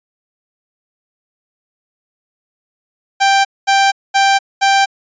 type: tone bursts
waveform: sawtooth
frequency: 786 Hz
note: G5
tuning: 4 cents sharp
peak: -5 dBFS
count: 4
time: 3.2-4.86 s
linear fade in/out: 20 ms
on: 250 ms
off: 220 ms
effects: resampled to 16000 Hz